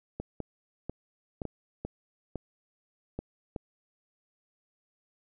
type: clicks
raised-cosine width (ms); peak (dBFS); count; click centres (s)
2; -21; 9; 0.2 / 0.403 / 0.896 / 1.418 / 1.453 / 1.85 / 2.357 / 3.19 / 3.562
effects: none